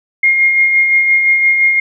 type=tone with tremolo; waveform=sine; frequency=2134 Hz; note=C7; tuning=34 cents sharp; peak=-6 dBFS; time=0.23-1.8 s; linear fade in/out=5 ms; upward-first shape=sine; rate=5.8 Hz; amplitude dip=40%; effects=none